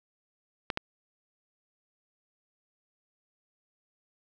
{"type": "clicks", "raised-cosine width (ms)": 0.3, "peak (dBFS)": -13, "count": 2, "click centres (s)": [0.702, 0.774], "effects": []}